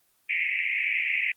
pink band-pass noise, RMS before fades -27 dBFS, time 0.29-1.32 s, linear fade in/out 5 ms, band 2000 to 2600 Hz, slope 96 dB/octave, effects white hiss -67 dBFS RMS until 1.36 s + Opus 24 kbps

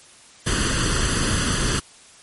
pink noise with comb filter, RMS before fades -21 dBFS, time 0.46-1.8 s, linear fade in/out 10 ms, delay 0.65 ms, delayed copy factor +0.7, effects white hiss -48 dBFS RMS until 2.22 s + MP3 48 kbps

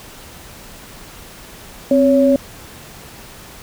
sine tone pair together, 262.9 / 559.5 Hz, C4 / C#5, +8 / +16 cents, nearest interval octave + minor second, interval 1308 cents, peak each -12 dBFS, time 1.91-2.36 s, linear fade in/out 2 ms, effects pink hiss -38 dBFS RMS until 3.62 s

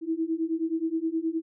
sine beating tone pair, 320 / 329.5 Hz, D#4 / E4, +49 / -1 cents, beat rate 9.5 Hz, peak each -29 / -28 dBFS, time 0.01-1.42 s, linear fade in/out 50 ms, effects none

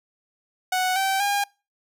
sawtooth tone with pitch steps, 740 / 773.7 / 808.8 Hz, F#5 / G5 / G#5, 0 / -23 / -46 cents, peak -17 dBFS, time 0.72-1.44 s, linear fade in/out 5 ms, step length 240 ms, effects noise-tail reverb RT60 0.3 s tail -26 dB re dry

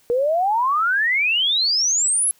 sine exponential sweep, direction up, 466.2 to 11175 Hz, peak -16 dBFS, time 0.1-2.31 s, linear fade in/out 0 ms, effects white hiss -57 dBFS RMS until 2.39 s

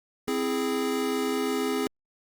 square chord, C augmented, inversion none, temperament equal, 261.6 / 329.6 / 415.3 Hz, C4 / E4 / G#4, 0 / 0 / 0 cents, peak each -30 / -34 / -29 dBFS, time 0.28-1.87 s, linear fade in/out 0 ms, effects Opus 48 kbps

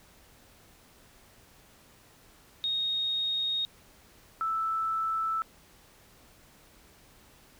sine tone pair in turn, 3729 / 1318.4 Hz, A#7 / E6, 0 / 0 cents, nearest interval octave + tritone, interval 1800 cents, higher first, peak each -27 dBFS, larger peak neither, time 2.64-3.65 / 4.41-5.42 s, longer neither, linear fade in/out 0 ms, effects pink hiss -58 dBFS RMS until 7.59 s

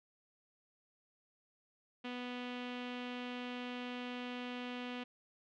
sawtooth tone with low-pass filter, 246.9 Hz, B3, in tune, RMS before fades -43 dBFS, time 2.04-5.04 s, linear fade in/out 10 ms, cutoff 3000 Hz, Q 2.9, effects none

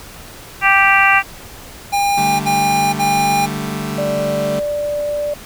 harmonic tone, 392 Hz, G4, in tune, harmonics 2 / 3 / 4 / 5 / 6 / 7, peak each -16 / -16 / -16 / -16 / -16 / -16 dBFS, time 0.61-1.23 s, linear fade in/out 50 ms
square tone bursts, 806 Hz, G5, 48 cents sharp, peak -14 dBFS, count 3, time 1.92-3.468 s, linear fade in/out 20 ms, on 480 ms, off 54 ms
sawtooth chord, D suspended fourth, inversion none, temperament just, 146.83 / 195.78 / 220.2 Hz, D3 / G3 / A3, 0 / -2 / +2 cents, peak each -21 dBFS, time 2.17-4.6 s, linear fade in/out 10 ms
sine tone, 587.3 Hz, D5, in tune, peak -17 dBFS, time 3.98-5.34 s, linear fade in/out 5 ms
effects pink hiss -36 dBFS RMS until 5.45 s

